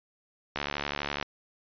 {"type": "click train", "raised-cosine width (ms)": 0.3, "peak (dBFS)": -14, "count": 49, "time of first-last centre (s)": [0.56, 1.227], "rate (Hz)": 72, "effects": ["resampled to 11025 Hz"]}